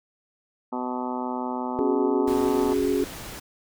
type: harmonic tone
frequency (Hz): 125.6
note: B2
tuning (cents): +30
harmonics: 2 / 3 / 4 / 5 / 6 / 7 / 8 / 9 / 10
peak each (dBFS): -30 / -36 / -39 / -38 / -38 / -32 / -40 / -40 / -42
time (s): 0.72-2.74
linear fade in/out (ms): 10
type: chord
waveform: sine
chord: C# suspended fourth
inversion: none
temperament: just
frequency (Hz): 277.2 / 369.6 / 415.8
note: C#4 / F#4 / G#4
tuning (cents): 0 / -2 / +2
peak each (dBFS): -25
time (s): 1.79-3.04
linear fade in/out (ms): 0
type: noise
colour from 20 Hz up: pink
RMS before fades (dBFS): -38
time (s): 2.27-3.4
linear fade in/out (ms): 10
effects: none